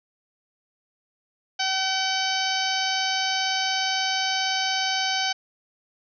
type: harmonic tone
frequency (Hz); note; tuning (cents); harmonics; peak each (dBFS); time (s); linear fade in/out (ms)
763; G5; -47; 1 / 2 / 3 / 4 / 5 / 6 / 7 / 8; -28 / -30 / -32 / -29 / -34 / -30 / -33 / -35; 1.59-5.33; 10
effects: none